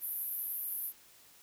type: band-pass noise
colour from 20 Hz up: white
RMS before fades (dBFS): -38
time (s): 0-0.93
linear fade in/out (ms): 50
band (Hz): 11000 to 14000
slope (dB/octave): 96
effects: white hiss -60 dBFS RMS until 1.42 s